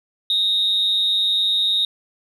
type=tone with amplitude modulation; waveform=sine; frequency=3733 Hz; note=A#7; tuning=2 cents sharp; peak=-12 dBFS; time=0.3-1.85 s; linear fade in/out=2 ms; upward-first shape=sine; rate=196 Hz; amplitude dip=65%; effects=tanh soft clip ceiling -11 dBFS